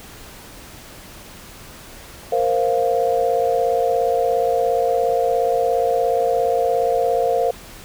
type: chord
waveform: sine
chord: Bb suspended second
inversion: none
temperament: equal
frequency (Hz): 466.2 / 523.3 / 698.5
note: Bb4 / C5 / F5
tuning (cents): 0 / 0 / 0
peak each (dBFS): -20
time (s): 2.32-7.51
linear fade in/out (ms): 5
effects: pink hiss -40 dBFS RMS until 7.84 s